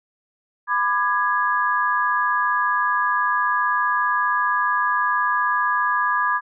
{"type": "chord", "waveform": "sine", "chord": "G# diminished", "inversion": "first", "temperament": "just", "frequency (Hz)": [996.7, 1196.1, 1661.2], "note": ["B5", "D6", "G#6"], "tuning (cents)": [16, 31, 0], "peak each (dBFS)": -22, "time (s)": [0.67, 6.41], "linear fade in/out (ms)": 50, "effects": []}